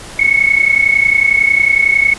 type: tone pair together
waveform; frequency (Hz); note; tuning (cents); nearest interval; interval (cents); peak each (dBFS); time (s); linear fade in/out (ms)
sine; 2186 / 2217; C#7 / C#7; -25 / 0; unison; 25; -11; 0.19-2.14; 5
effects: pink hiss -31 dBFS RMS until 2.18 s + resampled to 24000 Hz